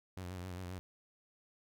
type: tone with vibrato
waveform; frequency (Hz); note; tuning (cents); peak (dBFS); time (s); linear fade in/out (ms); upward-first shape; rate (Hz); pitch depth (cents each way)
sawtooth; 90.9; F#2; -30; -38; 0.17-0.79; 0; sine; 7.5; 61
effects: none